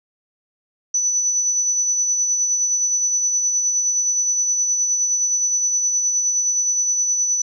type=tone with tremolo; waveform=sine; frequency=5970 Hz; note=F#8; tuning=15 cents sharp; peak=-15 dBFS; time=0.94-7.42 s; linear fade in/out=5 ms; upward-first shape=sine; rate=9.6 Hz; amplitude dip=35%; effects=none